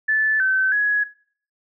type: tone with pitch steps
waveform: sine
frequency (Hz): 1745 / 1535 / 1676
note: A6 / G6 / G#6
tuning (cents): -15 / -37 / +15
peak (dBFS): -16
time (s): 0.08-1.04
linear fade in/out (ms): 10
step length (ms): 320
effects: noise-tail reverb RT60 0.5 s tail -18 dB re dry